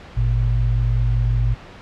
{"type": "tone pair together", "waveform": "sine", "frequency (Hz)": [51.11, 116.54], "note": ["G#1", "A#2"], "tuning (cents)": [-27, 0], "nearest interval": "octave + major second", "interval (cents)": 1427, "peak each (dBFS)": -18, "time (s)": [0.16, 1.55], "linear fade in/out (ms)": 20, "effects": ["pink hiss -40 dBFS RMS until 1.81 s", "low-pass 3000 Hz 12 dB/octave"]}